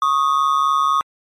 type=ring-modulated tone; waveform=triangle; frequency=1174.7 Hz; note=D6; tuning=in tune; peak=-9 dBFS; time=0.02-1.01 s; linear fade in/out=0 ms; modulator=71.9 Hz; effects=MP3 64 kbps